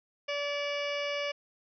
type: harmonic tone with a mistuned harmonic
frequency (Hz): 576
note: D5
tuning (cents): -34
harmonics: 1 / 2 / 3 / 4 / 5 / 6 / 8 / 9 / 10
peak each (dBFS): -33 / -42 / -43 / -37 / -39 / -48 / -49 / -47 / -55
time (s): 0.28-1.32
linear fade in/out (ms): 10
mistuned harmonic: 10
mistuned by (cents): +36
effects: none